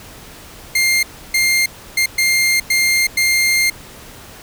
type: tone bursts at uneven times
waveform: sawtooth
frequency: 2111 Hz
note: C7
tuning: 15 cents sharp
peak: -9 dBFS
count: 6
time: 0.75-1.03 / 1.34-1.66 / 1.97-2.06 / 2.18-2.6 / 2.7-3.07 / 3.17-3.7 s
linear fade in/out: 5 ms
effects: pink hiss -38 dBFS RMS until 4.42 s